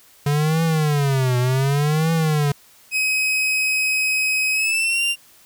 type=tone with vibrato; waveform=square; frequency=142.6 Hz; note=C#3; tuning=49 cents sharp; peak=-17 dBFS; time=0.26-2.52 s; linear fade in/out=5 ms; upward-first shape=triangle; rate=0.67 Hz; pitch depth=260 cents each way
type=tone with pitch glide; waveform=40% pulse; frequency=2536 to 2782 Hz; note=D#7 to F7; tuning=+32 to -7 cents; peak=-17 dBFS; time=2.91-5.16 s; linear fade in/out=50 ms; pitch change=+161 cents; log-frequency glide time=4.53-5.04 s
effects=white hiss -51 dBFS RMS until 5.45 s